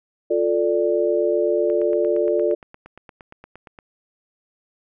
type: chord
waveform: sine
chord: D minor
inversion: first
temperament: just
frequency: 352.4 / 440.5 / 587.3 Hz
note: F4 / A4 / D5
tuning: +16 / +2 / 0 cents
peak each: -21 dBFS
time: 0.3-2.55 s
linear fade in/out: 10 ms
type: click train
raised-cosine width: 0.5 ms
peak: -26 dBFS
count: 19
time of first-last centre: 1.7-3.788 s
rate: 8.62 Hz
effects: none